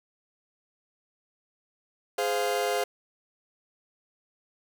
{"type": "chord", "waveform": "40% pulse", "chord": "F minor", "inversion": "first", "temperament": "equal with one note detuned", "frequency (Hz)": [415.3, 517.5, 698.5], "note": ["Ab4", "C5", "F5"], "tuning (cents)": [0, -19, 0], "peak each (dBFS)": -29, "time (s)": [2.18, 2.84], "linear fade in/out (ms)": 5, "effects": []}